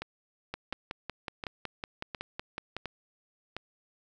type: two click trains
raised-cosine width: 0.3 ms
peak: -20 / -19 dBFS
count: 6 / 13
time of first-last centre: 0.02-3.566 / 0.54-2.766 s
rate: 1.41 / 5.39 Hz
effects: none